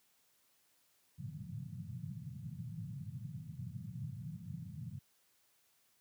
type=band-pass noise; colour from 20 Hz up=pink; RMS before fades=-45 dBFS; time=1.18-4.99 s; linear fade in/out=10 ms; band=100 to 180 Hz; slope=48 dB/octave; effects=white hiss -73 dBFS RMS until 6 s + high-pass 60 Hz 12 dB/octave